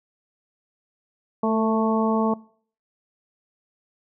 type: harmonic tone with a mistuned harmonic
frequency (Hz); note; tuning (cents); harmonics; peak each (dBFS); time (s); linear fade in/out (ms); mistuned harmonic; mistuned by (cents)
220.6; A3; +5; 1 / 2 / 3 / 4 / 5; -22 / -25 / -27 / -28 / -29; 1.43-2.34; 5; 2; +20
effects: noise-tail reverb RT60 0.5 s tail -22 dB re dry